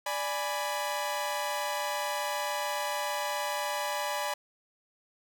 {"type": "chord", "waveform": "sawtooth", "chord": "G# diminished", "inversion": "second", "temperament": "equal", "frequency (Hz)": [587.3, 830.6, 987.8], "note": ["D5", "G#5", "B5"], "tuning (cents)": [0, 0, 0], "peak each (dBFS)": -31, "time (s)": [0.06, 4.34], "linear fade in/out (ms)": 5, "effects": []}